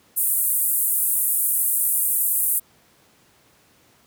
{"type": "band-pass noise", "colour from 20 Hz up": "white", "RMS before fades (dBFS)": -21, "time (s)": [0.16, 2.6], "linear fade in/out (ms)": 20, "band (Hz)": [8800, 16000], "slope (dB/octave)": 48, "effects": ["pink hiss -57 dBFS RMS until 4.06 s", "high-pass 100 Hz 12 dB/octave"]}